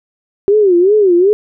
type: tone with vibrato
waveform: sine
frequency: 384.7 Hz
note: G4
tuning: 33 cents flat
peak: -6 dBFS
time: 0.48-1.33 s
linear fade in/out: 0 ms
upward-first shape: sine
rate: 2.6 Hz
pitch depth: 190 cents each way
effects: none